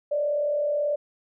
sine tone with frequency modulation, 587.3 Hz, D5, in tune, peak -22 dBFS, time 0.11-0.96 s, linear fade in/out 10 ms, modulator 38.5 Hz, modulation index 0.48, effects none

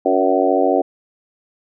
harmonic tone with a mistuned harmonic, 94.1 Hz, F#2, 30 cents sharp, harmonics 3 / 4 / 5 / 6 / 7 / 8, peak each -20 / -20 / -20 / -20 / -20 / -20 dBFS, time 0.05-0.82 s, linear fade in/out 10 ms, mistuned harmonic 4, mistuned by -40 cents, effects none

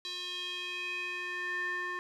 square tone with band-pass filter sweep, 358.7 Hz, F4, 46 cents sharp, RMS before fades -37 dBFS, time 0.05-1.99 s, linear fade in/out 0 ms, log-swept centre 3900 to 1500 Hz, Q 4.7, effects none

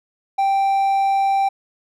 triangle tone, 784 Hz, G5, in tune, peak -13 dBFS, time 0.38-1.49 s, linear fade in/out 10 ms, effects none

